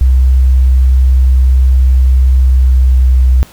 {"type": "tone with pitch glide", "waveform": "sine", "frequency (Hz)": [64.4, 63.55], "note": ["C2", "C2"], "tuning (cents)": [-27, -50], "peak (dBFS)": -4, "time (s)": [0.01, 3.43], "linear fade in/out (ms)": 0, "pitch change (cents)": -23, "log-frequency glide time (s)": [2.29, 3.26], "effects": ["pink hiss -39 dBFS RMS until 3.52 s"]}